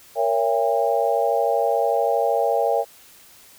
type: chord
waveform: sine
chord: A# diminished seventh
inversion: none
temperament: just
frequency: 466.2 / 559.4 / 671.3 / 805.5 Hz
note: A#4 / C#5 / E5 / G5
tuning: 0 / +16 / +31 / +47 cents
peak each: -23 dBFS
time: 0.15-2.85 s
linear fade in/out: 50 ms
effects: white hiss -49 dBFS RMS until 3.58 s